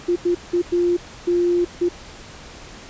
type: tone bursts at uneven times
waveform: sine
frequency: 350 Hz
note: F4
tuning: 4 cents sharp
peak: -15 dBFS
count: 6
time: 0.08-0.16 / 0.25-0.35 / 0.53-0.62 / 0.72-0.97 / 1.27-1.65 / 1.81-1.89 s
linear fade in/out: 10 ms
effects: pink hiss -40 dBFS RMS until 2.89 s + resampled to 16000 Hz